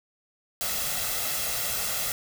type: noise with comb filter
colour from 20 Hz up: white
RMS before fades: -29 dBFS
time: 0.61-2.12 s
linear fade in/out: 0 ms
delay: 1.5 ms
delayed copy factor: +0.6
effects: none